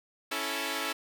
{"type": "chord", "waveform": "5% pulse", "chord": "A major", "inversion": "first", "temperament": "equal", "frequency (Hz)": [277.2, 329.6, 440], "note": ["C#4", "E4", "A4"], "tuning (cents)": [0, 0, 0], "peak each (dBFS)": [-24, -24, -24], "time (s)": [0.31, 0.93], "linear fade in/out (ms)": 10, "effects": []}